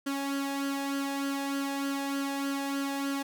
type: tone with flanger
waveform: sawtooth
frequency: 277.2 Hz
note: C#4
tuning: in tune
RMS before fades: -32 dBFS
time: 0.06-3.23 s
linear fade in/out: 10 ms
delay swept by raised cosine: 0.64 to 1.19 ms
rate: 3.3 Hz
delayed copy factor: +0.65
effects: none